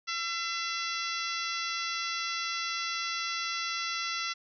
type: harmonic tone with a mistuned harmonic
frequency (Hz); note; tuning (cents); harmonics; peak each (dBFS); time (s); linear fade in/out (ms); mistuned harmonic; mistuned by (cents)
676; E5; +43; 2 / 3 / 4 / 5 / 6 / 7 / 8 / 9; -36 / -38 / -39 / -40 / -41 / -41 / -42 / -43; 0.07-4.34; 20; 9; -40
effects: none